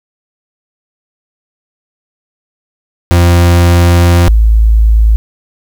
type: tone pair in turn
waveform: 40% pulse / sine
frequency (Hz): 86.7 / 54.62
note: F2 / A1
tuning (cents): -12 / -12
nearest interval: minor sixth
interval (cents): 800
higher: first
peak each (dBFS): -3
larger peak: neither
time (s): 3.11-4.28 / 4.28-5.16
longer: first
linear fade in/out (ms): 0
effects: 7-bit